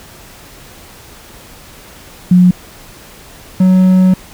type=tone pair in turn; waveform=sine / triangle; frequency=180.2 / 185.69 Hz; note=F#3 / F#3; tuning=-45 / +6 cents; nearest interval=minor second; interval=51 cents; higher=second; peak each=-3 dBFS; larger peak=neither; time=2.31-2.51 / 3.6-4.14 s; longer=second; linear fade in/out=5 ms; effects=pink hiss -37 dBFS RMS until 4.33 s